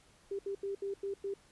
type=tone bursts at uneven times; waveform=sine; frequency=395.9 Hz; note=G4; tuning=17 cents sharp; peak=-34 dBFS; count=6; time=0.31-0.39 / 0.46-0.55 / 0.63-0.75 / 0.82-0.94 / 1.03-1.14 / 1.24-1.34 s; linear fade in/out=5 ms; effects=pink hiss -64 dBFS RMS until 1.51 s + resampled to 24000 Hz